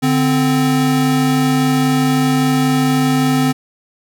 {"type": "tone pair together", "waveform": "square", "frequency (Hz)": [146.83, 259.3], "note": ["D3", "C4"], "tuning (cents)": [0, -15], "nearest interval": "minor seventh", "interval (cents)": 985, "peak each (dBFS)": [-18, -14], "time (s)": [0.02, 3.53], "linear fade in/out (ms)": 20, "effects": []}